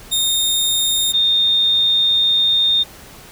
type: tone pair in turn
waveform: sawtooth / sine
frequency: 3671 / 3654 Hz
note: A#7 / A#7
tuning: -27 / -35 cents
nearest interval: unison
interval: 8 cents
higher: first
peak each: -12 dBFS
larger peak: neither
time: 0.11-1.13 / 1.13-2.84 s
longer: second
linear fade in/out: 20 ms
effects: pink hiss -40 dBFS RMS until 3.31 s